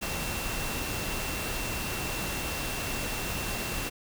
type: tone in noise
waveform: sine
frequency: 2700 Hz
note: E7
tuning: 41 cents sharp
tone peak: -39 dBFS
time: 0.01-3.9 s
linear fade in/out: 20 ms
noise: pink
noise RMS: -33 dBFS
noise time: 0.01-3.9 s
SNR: -9 dB
effects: none